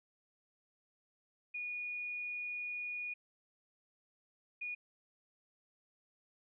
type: tone bursts at uneven times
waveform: sine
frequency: 2452 Hz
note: D#7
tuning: 26 cents flat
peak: -38 dBFS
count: 2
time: 1.54-3.14 / 4.61-4.75 s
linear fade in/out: 10 ms
effects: none